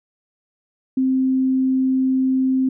sine tone, 261.6 Hz, C4, in tune, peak -15 dBFS, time 0.97-2.69 s, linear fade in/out 5 ms, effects none

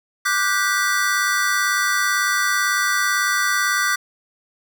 square chord, G major seventh, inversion second, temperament just, 1176 / 1470 / 1568 / 1960 Hz, D6 / F#6 / G6 / B6, +2 / -12 / 0 / -14 cents, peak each -24 dBFS, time 0.25-3.96 s, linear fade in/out 10 ms, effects none

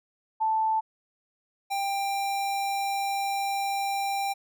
sine / square tone pair in turn, 880 / 791.6 Hz, A5 / G5, 0 / +17 cents, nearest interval major second, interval 183 cents, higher first, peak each -22 / -27 dBFS, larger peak first, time 0.4-0.81 / 1.7-4.34 s, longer second, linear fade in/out 20 ms, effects none

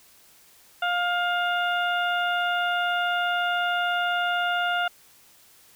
harmonic tone, 706 Hz, F5, 19 cents sharp, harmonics 1 / 2 / 3 / 4 / 5, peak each -26 / -25 / -40 / -32 / -38 dBFS, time 0.82-4.88 s, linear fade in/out 5 ms, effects white hiss -55 dBFS RMS until 5.75 s

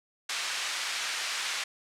pink band-pass noise, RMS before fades -33 dBFS, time 0.29-1.64 s, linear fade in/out 5 ms, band 1600 to 6900 Hz, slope 12 dB/octave, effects low-pass 11000 Hz 12 dB/octave

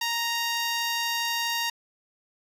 10% pulse tone, 932.3 Hz, A#5, in tune, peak -17 dBFS, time 0.01-1.7 s, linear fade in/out 5 ms, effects resampled to 32000 Hz

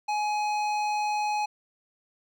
sine tone with hard clipping, 840 Hz, G#5, 19 cents sharp, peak -27 dBFS, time 0.08-1.46 s, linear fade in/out 10 ms, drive 13 dB, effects none

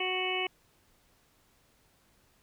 harmonic tone, 370 Hz, F#4, in tune, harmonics 1 / 2 / 3 / 5 / 6 / 7 / 8, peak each -35 / -37 / -41 / -46 / -35 / -37 / -35 dBFS, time 0-0.47 s, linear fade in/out 5 ms, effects pink hiss -67 dBFS RMS until 2.42 s

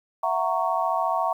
sine chord, F# dominant seventh, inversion third, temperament just, 666 / 740 / 925 / 1110 Hz, E5 / F#5 / A#5 / C#6, +18 / 0 / -14 / +2 cents, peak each -27 dBFS, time 0.23-1.33 s, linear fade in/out 5 ms, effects 9-bit

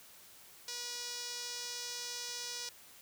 sawtooth tone with band-pass filter, 484.6 Hz, B4, 33 cents flat, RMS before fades -42 dBFS, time 0.68-2.69 s, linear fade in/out 2 ms, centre 5400 Hz, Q 2.5, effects white hiss -57 dBFS RMS until 3.01 s

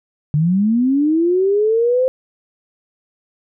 sine linear sweep, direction up, 143.3 to 523.3 Hz, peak -12 dBFS, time 0.34-2.08 s, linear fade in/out 0 ms, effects none

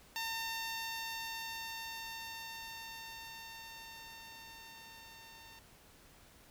10% pulse tone with level ramp, 907 Hz, A#5, 48 cents flat, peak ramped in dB -28 to -46 dBFS, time 0.16-5.59 s, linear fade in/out 0 ms, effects pink hiss -61 dBFS RMS until 6.5 s

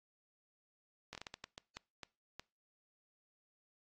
slowing click train, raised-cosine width 0.2 ms, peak -28 dBFS, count 11, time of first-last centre 1.13-2.396 s, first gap 20 ms, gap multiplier 1.38, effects noise-tail reverb RT60 0.3 s tail -24 dB re dry + AAC 32 kbps

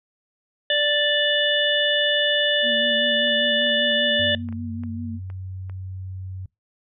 harmonic tone, 587.3 Hz, D5, in tune, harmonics 1 / 3 / 5 / 6, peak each -23 / -23 / -23 / -23 dBFS, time 0.7-4.35 s, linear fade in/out 2 ms
sine tone with vibrato, 233.1 Hz, A#3, in tune, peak -29 dBFS, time 2.62-5.2 s, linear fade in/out 50 ms, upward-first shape sine, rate 5.1 Hz, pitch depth 45 cents each way
clicks, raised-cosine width 0.5 ms, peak -30 dBFS, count 10, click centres 3.277 / 3.62 / 3.667 / 3.7 / 3.916 / 4.488 / 4.526 / 4.836 / 5.301 / 5.697 s
sine tone, 93.7 Hz, F#2, 22 cents sharp, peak -30 dBFS, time 4.19-6.46 s, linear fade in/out 5 ms
effects noise-tail reverb RT60 0.2 s tail -24 dB re dry

